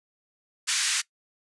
white band-pass noise, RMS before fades -26 dBFS, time 0.67-1.02 s, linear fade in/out 20 ms, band 1400 to 8500 Hz, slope 24 dB/octave, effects noise-tail reverb RT60 0.1 s tail -20 dB re dry + resampled to 24000 Hz

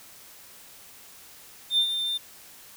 triangle tone with ADSR envelope, 3598 Hz, A7, 38 cents sharp, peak -15 dBFS, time 1.7-2.18 s, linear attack 82 ms, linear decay 79 ms, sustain -9 dB, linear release 13 ms, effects tanh soft clip ceiling -14 dBFS + white hiss -49 dBFS RMS until 2.76 s

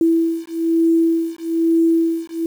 sine beating tone pair, 329.6 / 330.7 Hz, E4 / E4, 0 / +6 cents, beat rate 1.1 Hz, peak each -17 dBFS, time 0.01-2.46 s, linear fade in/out 2 ms, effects 7-bit

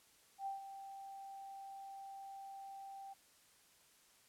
sine tone with ADSR envelope, 784 Hz, G5, in tune, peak -38 dBFS, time 0.38-3.14 s, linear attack 82 ms, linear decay 140 ms, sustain -10 dB, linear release 15 ms, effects white hiss -68 dBFS RMS until 4.28 s + low-pass 12000 Hz 12 dB/octave

